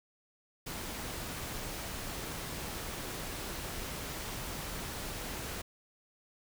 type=noise; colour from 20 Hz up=pink; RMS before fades=-40 dBFS; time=0.66-5.62 s; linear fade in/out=10 ms; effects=none